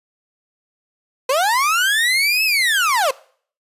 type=linear two-way sweep; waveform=30% pulse; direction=up then down; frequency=493.9 to 2637 to 493.9 Hz; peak=-12 dBFS; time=1.29-3.11 s; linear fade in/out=5 ms; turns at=2.44 s; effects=noise-tail reverb RT60 0.5 s tail -21 dB re dry + resampled to 32000 Hz